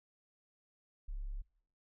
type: tone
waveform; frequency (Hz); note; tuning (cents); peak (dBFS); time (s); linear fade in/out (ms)
sine; 34.65; C#1; 0; -38; 1.08-1.42; 10
effects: noise-tail reverb RT60 0.7 s tail -23 dB re dry